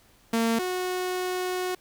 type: tone pair in turn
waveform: sawtooth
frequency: 228.4 / 365.8 Hz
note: A#3 / F#4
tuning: -35 / -20 cents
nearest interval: minor sixth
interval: 815 cents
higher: second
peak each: -18 / -23 dBFS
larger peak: first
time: 0.33-0.59 / 0.59-1.75 s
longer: second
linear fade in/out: 5 ms
effects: pink hiss -59 dBFS RMS until 1.8 s